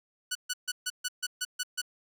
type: tone bursts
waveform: 10% pulse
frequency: 1480 Hz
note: F#6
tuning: in tune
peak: -21 dBFS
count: 9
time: 0.31-1.817 s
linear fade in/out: 10 ms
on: 43 ms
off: 140 ms
effects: none